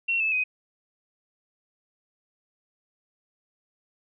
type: tone with pitch steps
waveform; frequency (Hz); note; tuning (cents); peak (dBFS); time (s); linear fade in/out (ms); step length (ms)
sine; 2725 / 2616 / 2510; F7 / E7 / D#7; -43 / -14 / +15; -22; 0.08-0.44; 10; 120
effects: none